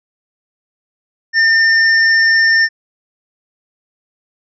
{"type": "tone", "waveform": "square", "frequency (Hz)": 1806, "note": "A6", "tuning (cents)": 45, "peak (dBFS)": -9, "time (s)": [1.33, 2.69], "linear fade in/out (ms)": 50, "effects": ["resampled to 16000 Hz"]}